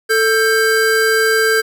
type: tone pair together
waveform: square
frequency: 441.9 / 1584.3 Hz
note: A4 / G6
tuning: +7 / +18 cents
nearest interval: octave + minor seventh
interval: 2211 cents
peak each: -15 dBFS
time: 0.09-1.62 s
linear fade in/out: 20 ms
effects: none